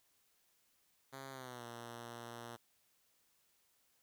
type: tone with pitch glide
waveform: 5% pulse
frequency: 134.9 to 118.12 Hz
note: C#3 to A#2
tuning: -47 to +23 cents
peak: -36 dBFS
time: 1.12-2.57 s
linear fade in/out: 20 ms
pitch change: -230 cents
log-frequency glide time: 1.3-1.65 s
effects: white hiss -75 dBFS RMS until 4.02 s